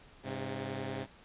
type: tone pair together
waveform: 10% pulse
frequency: 102.46 / 133.1 Hz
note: G#2 / C3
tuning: -23 / +30 cents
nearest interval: perfect fourth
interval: 453 cents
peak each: -32 / -30 dBFS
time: 0.23-1.07 s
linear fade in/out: 50 ms
effects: pink hiss -58 dBFS RMS until 1.24 s + resampled to 8000 Hz